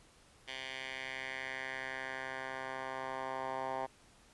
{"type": "tone with band-pass filter sweep", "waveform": "10% pulse", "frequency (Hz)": 131.8, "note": "C3", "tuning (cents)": 13, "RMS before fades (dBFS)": -41, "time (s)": [0.47, 3.87], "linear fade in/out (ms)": 20, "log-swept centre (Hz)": [2800, 890], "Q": 2.4, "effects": ["pink hiss -63 dBFS RMS until 4.33 s", "resampled to 24000 Hz"]}